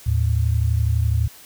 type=tone pair together; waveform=sine; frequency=78.03 / 110 Hz; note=D#2 / A2; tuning=+6 / 0 cents; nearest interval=tritone; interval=594 cents; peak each=-19 dBFS; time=0.06-1.28 s; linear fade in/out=10 ms; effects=white hiss -45 dBFS RMS until 1.45 s